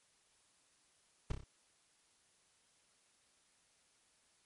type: noise with echo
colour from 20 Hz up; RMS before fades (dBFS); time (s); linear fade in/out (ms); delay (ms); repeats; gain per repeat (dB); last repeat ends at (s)
brown; -34; 1.3-1.32; 5; 30; 4; -5; 1.44
effects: white hiss -72 dBFS RMS until 4.45 s + MP3 48 kbps